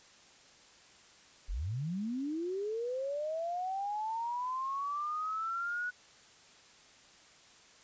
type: linear sweep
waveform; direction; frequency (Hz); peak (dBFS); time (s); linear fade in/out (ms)
sine; up; 32.97 to 1478; -33; 1.48-5.91; 20
effects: white hiss -59 dBFS RMS until 7.83 s + resampled to 16000 Hz